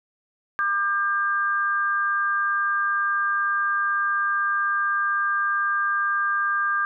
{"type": "tone pair together", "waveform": "sine", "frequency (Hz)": [1196.7, 1599], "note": ["D6", "G6"], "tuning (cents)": [32, 34], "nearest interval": "perfect fourth", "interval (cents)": 502, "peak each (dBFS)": -23, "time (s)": [0.59, 6.85], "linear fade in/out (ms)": 0, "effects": []}